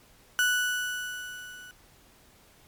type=tone with level ramp; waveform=35% pulse; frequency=1480 Hz; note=F#6; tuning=in tune; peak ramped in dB=-19 to -43 dBFS; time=0.39-1.71 s; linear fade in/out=0 ms; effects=pink hiss -58 dBFS RMS until 2.67 s + MP3 96 kbps